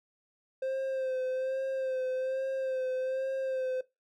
triangle tone with vibrato, 523.3 Hz, C5, in tune, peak -28 dBFS, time 0.62-3.81 s, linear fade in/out 5 ms, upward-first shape sine, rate 1.2 Hz, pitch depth 32 cents each way, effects noise-tail reverb RT60 0.2 s tail -18 dB re dry

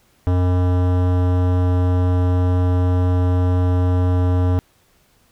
sine tone with hard clipping, 90.2 Hz, F#2, 44 cents flat, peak -16 dBFS, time 0.27-4.59 s, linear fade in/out 0 ms, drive 18 dB, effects pink hiss -58 dBFS RMS until 5.31 s

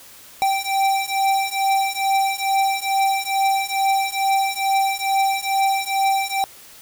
square beating tone pair, 779 / 781.3 Hz, G5 / G5, -11 / -6 cents, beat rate 2.3 Hz, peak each -22 / -21 dBFS, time 0.42-6.44 s, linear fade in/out 0 ms, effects white hiss -44 dBFS RMS until 6.81 s

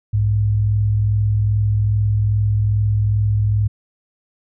sine tone pair together, 62.14 / 104.6 Hz, B1 / G#2, +11 / +13 cents, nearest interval major sixth, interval 902 cents, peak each -24 / -14 dBFS, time 0.13-3.68 s, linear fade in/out 10 ms, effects none

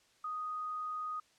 sine tone, 1244.5 Hz, D#6, in tune, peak -36 dBFS, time 0.24-1.2 s, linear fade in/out 5 ms, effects white hiss -68 dBFS RMS until 1.38 s + low-pass 7000 Hz 12 dB/octave

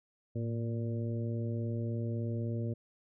harmonic tone with a mistuned harmonic, 116.54 Hz, A#2, in tune, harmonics 1 / 2 / 3 / 4 / 5, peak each -33 / -39 / -43 / -45 / -47 dBFS, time 0.35-2.74 s, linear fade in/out 10 ms, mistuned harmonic 1, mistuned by -64 cents, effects none

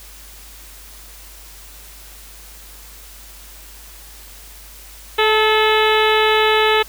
harmonic tone with a mistuned harmonic, 432.4 Hz, A4, 30 cents flat, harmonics 1 / 2 / 3 / 4 / 5 / 6 / 7 / 8 / 9, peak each -16 / -19 / -21 / -22 / -23 / -24 / -24 / -25 / -26 dBFS, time 5.18-6.83 s, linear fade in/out 10 ms, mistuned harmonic 2, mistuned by +25 cents, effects added 50 Hz sine -41 dBFS peak until 6.88 s + white hiss -41 dBFS RMS until 6.88 s

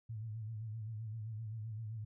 sine tone with vibrato, 110 Hz, A2, in tune, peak -40 dBFS, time 0.09-2.05 s, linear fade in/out 10 ms, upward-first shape sine, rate 7.7 Hz, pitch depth 75 cents each way, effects none

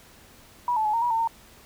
sine tone with pitch steps, 971 / 871 / 849 / 921 / 964 / 903 / 915 Hz, B5 / A5 / G#5 / A#5 / B5 / A5 / A#5, -30 / -18 / +38 / -21 / -42 / +45 / -32 cents, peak -21 dBFS, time 0.68-1.275 s, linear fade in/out 2 ms, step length 85 ms, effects pink hiss -52 dBFS RMS until 1.65 s

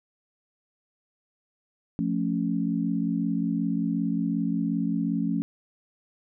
sine chord, F augmented, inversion none, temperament equal, 174.61 / 220 / 277.2 Hz, F3 / A3 / C#4, 0 / 0 / 0 cents, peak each -28 dBFS, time 1.99-5.42 s, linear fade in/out 0 ms, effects none

